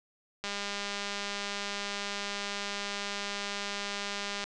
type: click train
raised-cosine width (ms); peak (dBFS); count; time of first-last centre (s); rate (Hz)
0.2; -18; 809; 0.44-4.44; 202
effects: resampled to 22050 Hz + 9-bit